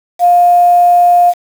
sine tone with quantisation, 705 Hz, F5, 16 cents sharp, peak -4 dBFS, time 0.19-1.34 s, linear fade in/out 50 ms, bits 5, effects none

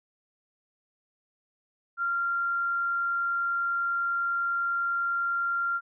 sine tone, 1385 Hz, F6, 15 cents flat, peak -25 dBFS, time 1.97-5.81 s, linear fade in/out 50 ms, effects none

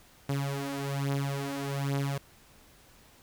sawtooth beating tone pair, 138.59 / 139.79 Hz, C#3 / C#3, 0 / +15 cents, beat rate 1.2 Hz, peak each -30 / -28 dBFS, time 0.29-2.18 s, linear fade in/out 5 ms, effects pink hiss -58 dBFS RMS until 3.22 s

